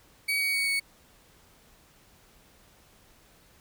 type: tone with pitch steps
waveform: 35% pulse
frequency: 2263 / 2250 / 2237 / 2224 Hz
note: C#7 / C#7 / C#7 / C#7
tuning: +35 / +25 / +15 / +5 cents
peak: -23 dBFS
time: 0.28-0.8 s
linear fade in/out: 10 ms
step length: 130 ms
effects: pink hiss -59 dBFS RMS until 3.6 s